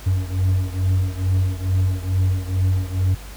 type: beating tone pair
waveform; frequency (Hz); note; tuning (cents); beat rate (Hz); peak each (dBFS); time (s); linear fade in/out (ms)
triangle; 92.5 / 94.8; F#2 / F#2; 0 / +43; 2.3; -17 / -20; 0.06-3.15; 10
effects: added 50 Hz sine -35 dBFS peak until 3.36 s + pink hiss -41 dBFS RMS until 3.36 s